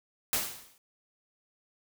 white noise with exponential decay, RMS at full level -26 dBFS, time 0.33-0.78 s, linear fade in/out 1 ms, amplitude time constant 97 ms, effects none

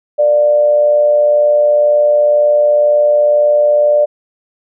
sine tone with amplitude modulation, 592 Hz, D5, 14 cents sharp, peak -5 dBFS, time 0.18-4.06 s, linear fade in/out 20 ms, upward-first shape sine, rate 122 Hz, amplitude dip 40%, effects none

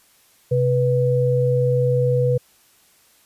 sine tone pair together, 130.23 / 491.7 Hz, C3 / B4, -8 / -8 cents, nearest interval octave + major seventh, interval 2300 cents, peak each -18 dBFS, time 0.51-2.38 s, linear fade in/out 10 ms, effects white hiss -56 dBFS RMS until 3.25 s + resampled to 32000 Hz

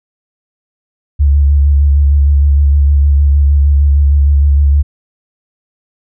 sine tone with vibrato, 71.2 Hz, C#2, 47 cents sharp, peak -5 dBFS, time 1.19-4.83 s, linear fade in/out 20 ms, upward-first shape square, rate 6.5 Hz, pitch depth 27 cents each way, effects none

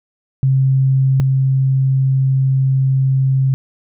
sine tone pair in turn, 133.4 / 133.4 Hz, C3 / C3, +34 / +34 cents, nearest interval unison, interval 0 cents, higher neither, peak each -10 / -11 dBFS, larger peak first, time 0.43-1.2 / 1.2-3.54 s, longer second, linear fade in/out 0 ms, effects none

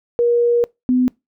sine tone pair in turn, 475.8 / 252 Hz, A#4 / B3, +35 / +35 cents, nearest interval major seventh, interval 1100 cents, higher first, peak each -12 dBFS, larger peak neither, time 0.19-0.64 / 0.89-1.08 s, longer first, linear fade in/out 0 ms, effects noise-tail reverb RT60 0.2 s tail -24 dB re dry

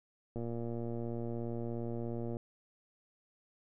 click train, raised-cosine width 2 ms, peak -27 dBFS, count 236, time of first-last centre 0.36-2.369 s, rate 117 Hz, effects none

